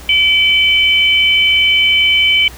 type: tone pair together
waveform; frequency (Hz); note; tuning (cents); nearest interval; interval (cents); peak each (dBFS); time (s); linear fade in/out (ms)
sine; 2316 / 3043; D7 / F#7; -25 / +48; perfect fourth; 473; -11; 0.09-2.48; 2
effects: added 60 Hz sine -34 dBFS peak until 2.57 s + pink hiss -36 dBFS RMS until 2.57 s